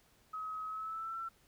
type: tone with pitch glide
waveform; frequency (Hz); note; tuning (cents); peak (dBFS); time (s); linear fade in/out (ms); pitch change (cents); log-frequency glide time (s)
sine; 1274 to 1343.5; D#6 to E6; +41 to +33; -38; 0.33-1.29; 10; +92; 0.66-1.17
effects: pink hiss -68 dBFS RMS until 1.47 s